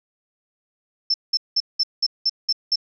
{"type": "tone bursts", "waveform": "sine", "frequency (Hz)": 5320, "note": "E8", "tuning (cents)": 15, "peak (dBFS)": -16, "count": 8, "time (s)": [1.1, 2.758], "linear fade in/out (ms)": 5, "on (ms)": 41, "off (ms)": 190, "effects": []}